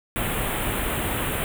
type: band-stop noise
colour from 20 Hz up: pink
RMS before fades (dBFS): -26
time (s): 0.16-1.44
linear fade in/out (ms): 0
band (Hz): 3400 to 8400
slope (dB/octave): 48
effects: none